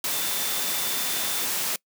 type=tone in noise; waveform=sine; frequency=3551 Hz; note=A7; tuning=15 cents sharp; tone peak=-35 dBFS; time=0.12-1.45 s; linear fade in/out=2 ms; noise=white; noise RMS=-27 dBFS; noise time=0.04-1.76 s; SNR=-11 dB; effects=noise-tail reverb RT60 0.1 s tail -24 dB re dry + high-pass 150 Hz 12 dB/octave